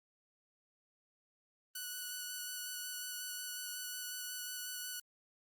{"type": "tone with vibrato", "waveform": "5% pulse", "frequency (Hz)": 1480, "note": "F#6", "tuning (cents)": 0, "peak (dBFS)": -30, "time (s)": [1.75, 5], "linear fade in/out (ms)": 5, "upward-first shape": "square", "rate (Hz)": 5.5, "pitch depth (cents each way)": 9, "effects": ["Opus 32 kbps"]}